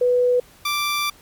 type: tone pair in turn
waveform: sine / 15% pulse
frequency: 493.9 / 1174.7 Hz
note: B4 / D6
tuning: 0 / 0 cents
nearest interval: octave + minor third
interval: 1500 cents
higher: second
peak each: -14 dBFS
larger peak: neither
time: 0.01-0.4 / 0.65-1.1 s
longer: second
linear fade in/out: 5 ms
effects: pink hiss -50 dBFS RMS until 1.21 s + MP3 96 kbps